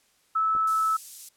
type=tone; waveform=sine; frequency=1306 Hz; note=E6; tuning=17 cents flat; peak=-21 dBFS; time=0.35-0.97 s; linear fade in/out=10 ms
type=clicks; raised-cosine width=2 ms; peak=-31 / -34 dBFS; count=2; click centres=0.551 / 0.564 s
type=high-pass noise; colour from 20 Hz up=white; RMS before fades=-40 dBFS; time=0.67-1.29 s; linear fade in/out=5 ms; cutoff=6300 Hz; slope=12 dB/octave
effects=white hiss -65 dBFS RMS until 1.36 s + low-pass 11000 Hz 12 dB/octave

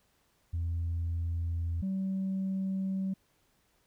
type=tone pair in turn; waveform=sine; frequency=84.2 / 191.33 Hz; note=E2 / G3; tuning=+37 / -42 cents; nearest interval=octave + major second; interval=1421 cents; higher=second; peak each=-28 dBFS; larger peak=neither; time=0.53-1.82 / 1.82-3.14 s; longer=second; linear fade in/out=10 ms; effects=tanh soft clip ceiling -27 dBFS + pink hiss -71 dBFS RMS until 3.86 s

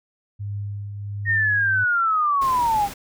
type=tone with tremolo; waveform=sine; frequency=101.7 Hz; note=G#2; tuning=36 cents flat; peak=-25 dBFS; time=0.39-1.85 s; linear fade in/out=20 ms; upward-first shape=triangle; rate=1.4 Hz; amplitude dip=45%
type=linear sweep; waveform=sine; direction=down; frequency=1864.7 to 784 Hz; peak=-17 dBFS; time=1.25-2.89 s; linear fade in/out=50 ms
type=noise; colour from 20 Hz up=pink; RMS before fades=-35 dBFS; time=2.41-2.94 s; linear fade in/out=10 ms
effects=none

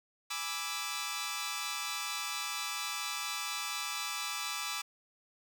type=chord; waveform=10% pulse; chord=E dominant seventh; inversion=first; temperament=equal; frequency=830.6 / 987.8 / 1174.7 / 1318.5 Hz; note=G#5 / B5 / D6 / E6; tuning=0 / 0 / 0 / 0 cents; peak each=-36 / -35 / -30 / -32 dBFS; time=0.3-4.82 s; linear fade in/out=10 ms; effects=none

